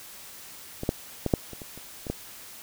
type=clicks; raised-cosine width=2 ms; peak=-18 / -9 / -12 / -6 / -26 / -26 / -30 / -23 / -14 dBFS; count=9; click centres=0.834 / 0.891 / 1.263 / 1.338 / 1.533 / 1.618 / 1.776 / 2.068 / 2.1 s; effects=white hiss -45 dBFS RMS until 2.62 s